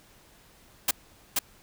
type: noise with echo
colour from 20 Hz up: white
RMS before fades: -23 dBFS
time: 0.88-0.91 s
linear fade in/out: 5 ms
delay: 480 ms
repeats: 1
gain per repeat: -2 dB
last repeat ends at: 1.39 s
effects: pink hiss -57 dBFS RMS until 1.62 s